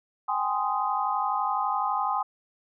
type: chord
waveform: sine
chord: Ab major seventh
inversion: third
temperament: just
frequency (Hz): 778.7 / 830.6 / 1038.3 / 1245.9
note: G5 / Ab5 / C6 / Eb6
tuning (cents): -12 / 0 / -14 / +2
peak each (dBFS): -31 / -29 / -29 / -30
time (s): 0.28-2.23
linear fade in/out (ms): 10
effects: none